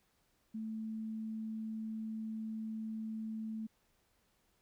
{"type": "tone", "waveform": "sine", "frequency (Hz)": 220, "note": "A3", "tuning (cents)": 0, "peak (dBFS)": -38, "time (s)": [0.54, 3.67], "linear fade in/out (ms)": 10, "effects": ["pink hiss -75 dBFS RMS until 4.61 s"]}